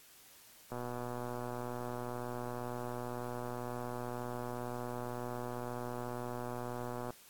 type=click train; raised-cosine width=1 ms; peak=-27 dBFS; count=780; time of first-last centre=0.72-7.105 s; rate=122 Hz; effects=white hiss -59 dBFS RMS until 7.29 s + AAC 64 kbps